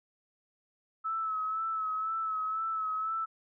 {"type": "tone with vibrato", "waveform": "sine", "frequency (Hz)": 1300, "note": "E6", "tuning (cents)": -24, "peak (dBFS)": -30, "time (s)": [1.04, 3.26], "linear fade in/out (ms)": 20, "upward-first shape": "sine", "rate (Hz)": 2, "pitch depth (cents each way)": 34, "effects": []}